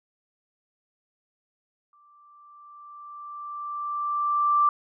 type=tone with exponential growth; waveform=sine; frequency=1174.7 Hz; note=D6; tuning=in tune; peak=-16 dBFS; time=1.93-4.69 s; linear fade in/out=2 ms; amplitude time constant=600 ms; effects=none